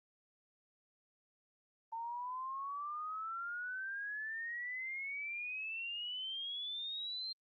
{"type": "exponential sweep", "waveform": "sine", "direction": "up", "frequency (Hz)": [901, 4186], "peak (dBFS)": -39, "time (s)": [1.92, 7.33], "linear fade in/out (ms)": 10, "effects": ["Opus 24 kbps"]}